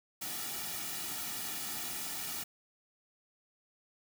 white noise with comb filter, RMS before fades -39 dBFS, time 0.21-2.44 s, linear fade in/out 10 ms, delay 1.9 ms, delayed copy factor -0.7, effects none

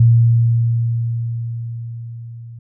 sine tone with level ramp, 116.54 Hz, A#2, in tune, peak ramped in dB -6 to -32 dBFS, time 0-2.59 s, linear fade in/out 5 ms, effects none

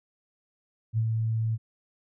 sine tone with ADSR envelope, 112 Hz, A2, 31 cents sharp, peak -21 dBFS, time 0.93-1.58 s, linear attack 46 ms, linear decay 66 ms, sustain -3 dB, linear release 40 ms, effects none

